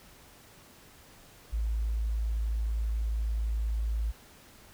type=tone; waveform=sine; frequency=55 Hz; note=A1; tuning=in tune; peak=-27 dBFS; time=1.52-4.12 s; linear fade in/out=20 ms; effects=pink hiss -55 dBFS RMS until 4.73 s